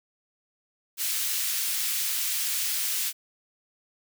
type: high-pass noise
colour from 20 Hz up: white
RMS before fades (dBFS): -28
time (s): 0.97-3.13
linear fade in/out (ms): 50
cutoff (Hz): 2100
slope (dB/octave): 12
effects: none